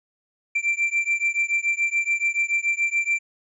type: beating tone pair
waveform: triangle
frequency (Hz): 2349 / 2356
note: D7 / D7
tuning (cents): 0 / +5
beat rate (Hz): 7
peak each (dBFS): -22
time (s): 0.55-3.19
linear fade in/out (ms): 10
effects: resampled to 22050 Hz